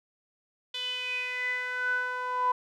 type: tone with band-pass filter sweep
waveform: sawtooth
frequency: 500 Hz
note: B4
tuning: 21 cents sharp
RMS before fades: -31 dBFS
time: 0.74-2.52 s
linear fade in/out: 5 ms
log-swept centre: 3300 to 1000 Hz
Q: 8.7
effects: none